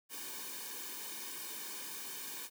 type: noise with comb filter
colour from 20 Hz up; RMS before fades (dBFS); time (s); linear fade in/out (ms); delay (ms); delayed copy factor
white; -44; 0.09-2.5; 50; 1.5; -0.85
effects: high-pass 200 Hz 12 dB/octave